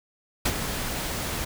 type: noise with ADSR envelope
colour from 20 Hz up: pink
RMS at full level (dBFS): -22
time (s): 0.45-1.45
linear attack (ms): 9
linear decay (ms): 50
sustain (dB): -8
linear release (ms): 9
effects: none